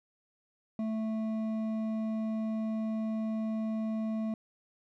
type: tone with hard clipping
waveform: triangle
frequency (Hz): 220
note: A3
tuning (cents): 0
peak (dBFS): -32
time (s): 0.79-4.34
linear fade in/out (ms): 2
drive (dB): 11
effects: none